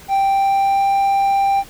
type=tone with pitch glide; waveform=triangle; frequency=784 to 789.5 Hz; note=G5 to G5; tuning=0 to +12 cents; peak=-11 dBFS; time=0.08-1.64 s; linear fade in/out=50 ms; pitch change=+12 cents; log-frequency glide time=0.3-0.87 s; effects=pink hiss -41 dBFS RMS until 1.69 s